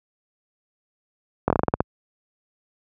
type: slowing click train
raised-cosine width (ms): 1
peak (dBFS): -4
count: 9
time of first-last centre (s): 1.48-1.805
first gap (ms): 22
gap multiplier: 1.17
effects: high-pass 60 Hz 12 dB/octave